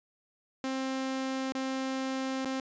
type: tone with dropouts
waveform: sawtooth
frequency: 264.4 Hz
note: C4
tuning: 18 cents sharp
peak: -27 dBFS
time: 0.64-2.6 s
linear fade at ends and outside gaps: 1 ms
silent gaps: 1.522-1.55 / 2.448-2.456 s
effects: resampled to 16000 Hz